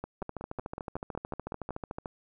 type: two click trains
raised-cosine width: 1 ms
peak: -22 / -22 dBFS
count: 26 / 10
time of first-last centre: 0.22-2.058 / 0.04-1.707 s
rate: 13.6 / 5.4 Hz
effects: none